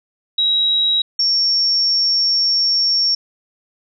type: tone pair in turn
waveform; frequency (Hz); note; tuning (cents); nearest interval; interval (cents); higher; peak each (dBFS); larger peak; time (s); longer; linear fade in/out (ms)
sine; 3847 / 5487; B7 / F8; -46 / -31; tritone; 615; second; -13; neither; 0.38-1.02 / 1.19-3.15; second; 5
effects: none